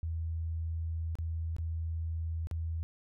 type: tone with dropouts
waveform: sine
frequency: 81.7 Hz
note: E2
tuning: 15 cents flat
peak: -32 dBFS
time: 0.03-2.83 s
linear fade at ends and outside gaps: 0 ms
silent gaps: 1.154-1.186 / 1.565-1.584 / 2.471-2.512 s
effects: none